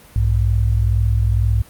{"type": "tone pair together", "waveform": "sine", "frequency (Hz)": [61.78, 103.9], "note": ["B1", "G#2"], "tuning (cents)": [1, 1], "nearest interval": "major sixth", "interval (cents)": 900, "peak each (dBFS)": [-16, -16], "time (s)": [0.16, 1.62], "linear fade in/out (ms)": 0, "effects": ["pink hiss -45 dBFS RMS until 1.69 s", "Opus 32 kbps"]}